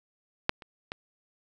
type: clicks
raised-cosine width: 0.3 ms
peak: -6 / -29 / -18 dBFS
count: 3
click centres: 0.494 / 0.622 / 0.919 s
effects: none